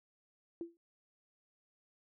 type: tone with exponential decay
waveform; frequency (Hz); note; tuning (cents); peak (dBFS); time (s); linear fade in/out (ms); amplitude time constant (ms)
sine; 338; E4; +43; -35; 0.61-0.77; 1; 33
effects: none